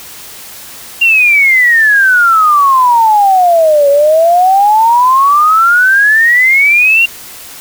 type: exponential two-way sweep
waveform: sine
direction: down then up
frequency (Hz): 2794 to 557 to 2794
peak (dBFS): -4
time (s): 1.01-7.06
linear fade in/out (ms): 10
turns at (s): 3.89
effects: white hiss -30 dBFS RMS until 7.6 s